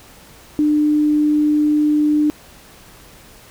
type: tone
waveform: sine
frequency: 299.8 Hz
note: D4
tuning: 36 cents sharp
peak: -12 dBFS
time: 0.59-2.3 s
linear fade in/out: 0 ms
effects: pink hiss -44 dBFS RMS until 3.5 s